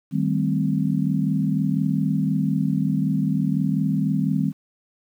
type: chord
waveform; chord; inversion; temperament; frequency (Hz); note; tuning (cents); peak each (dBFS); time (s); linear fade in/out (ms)
sine; A half-diminished seventh; second; equal; 155.56 / 196 / 220 / 261.6; Eb3 / G3 / A3 / C4; 0 / 0 / 0 / 0; -23 / -23 / -29 / -25; 0.11-4.53; 50
effects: 9-bit